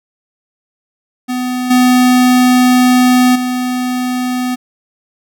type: tone with level steps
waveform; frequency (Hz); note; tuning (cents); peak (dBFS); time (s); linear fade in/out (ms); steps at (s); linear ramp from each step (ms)
square; 250.8; B3; +27; -16 / -7 / -15; 1.28-4.56; 20; 1.7 / 3.35; 10
effects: none